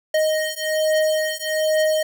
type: beating tone pair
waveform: square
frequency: 622.3 / 623.5 Hz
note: D#5 / D#5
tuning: 0 / +3 cents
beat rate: 1.2 Hz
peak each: -22 dBFS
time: 0.14-2.03 s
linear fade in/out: 5 ms
effects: none